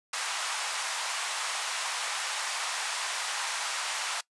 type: band-pass noise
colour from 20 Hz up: pink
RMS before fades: -33 dBFS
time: 0.13-4.21 s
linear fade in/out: 5 ms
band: 820 to 9900 Hz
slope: 24 dB/octave
effects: noise-tail reverb RT60 0.1 s tail -21 dB re dry + resampled to 24000 Hz